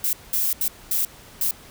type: noise bursts at uneven times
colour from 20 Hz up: violet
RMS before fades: -22 dBFS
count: 5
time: 0.04-0.13 / 0.33-0.53 / 0.61-0.68 / 0.91-1.05 / 1.41-1.51 s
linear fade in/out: 2 ms
effects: pink hiss -46 dBFS RMS until 1.7 s